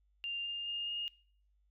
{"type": "tone with pitch steps", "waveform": "sine", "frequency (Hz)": [2794, 2810, 2826, 2843], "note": ["F7", "F7", "F7", "F7"], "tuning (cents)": [0, 10, 20, 30], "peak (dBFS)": -36, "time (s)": [0.24, 1.08], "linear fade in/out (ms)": 0, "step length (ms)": 210, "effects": ["noise-tail reverb RT60 0.5 s tail -20 dB re dry", "added 50 Hz sine -69 dBFS peak until 1.7 s"]}